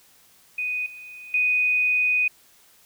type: tone with level steps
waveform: sine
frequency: 2489 Hz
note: D#7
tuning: in tune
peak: -24 / -38 / -18 dBFS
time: 0.58-2.28 s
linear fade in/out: 5 ms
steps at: 0.86 / 1.34 s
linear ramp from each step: 2 ms
effects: white hiss -56 dBFS RMS until 2.85 s